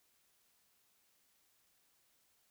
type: silence
effects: white hiss -74 dBFS RMS until 2.5 s